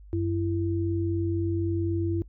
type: tone pair together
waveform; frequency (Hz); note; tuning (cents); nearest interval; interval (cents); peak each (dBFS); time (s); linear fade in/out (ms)
sine; 93.98 / 334.9; F#2 / E4; +28 / +27; octave + minor seventh; 2199; -27; 0.13-2.22; 0
effects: noise-tail reverb RT60 0.1 s tail -22 dB re dry + added 50 Hz sine -45 dBFS peak until 2.28 s